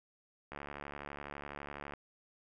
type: click train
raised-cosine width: 0.5 ms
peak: -28 dBFS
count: 103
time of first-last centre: 0.52-1.937 s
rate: 72 Hz
effects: none